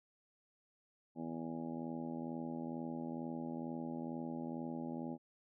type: harmonic tone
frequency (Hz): 82.2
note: E2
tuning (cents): -4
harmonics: 2 / 3 / 4 / 5 / 6 / 7 / 8 / 9 / 10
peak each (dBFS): -48 / -42 / -47 / -56 / -56 / -52 / -59 / -61 / -52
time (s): 1.15-5.18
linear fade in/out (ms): 50
effects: none